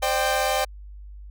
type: chord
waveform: sawtooth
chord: C suspended second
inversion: none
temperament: equal with one note detuned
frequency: 523.3 / 601.4 / 784 Hz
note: C5 / D5 / G5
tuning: 0 / +41 / 0 cents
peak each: -23 / -22 / -20 dBFS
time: 0.02-0.65 s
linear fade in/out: 10 ms
effects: added 50 Hz sine -38 dBFS peak until 1.3 s